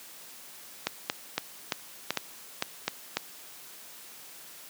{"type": "clicks", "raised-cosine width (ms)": 0.2, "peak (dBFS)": -9, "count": 9, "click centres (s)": [0.87, 1.099, 1.38, 1.722, 2.106, 2.173, 2.624, 2.88, 3.17], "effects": ["white hiss -48 dBFS RMS until 4.69 s", "high-pass 150 Hz 12 dB/octave"]}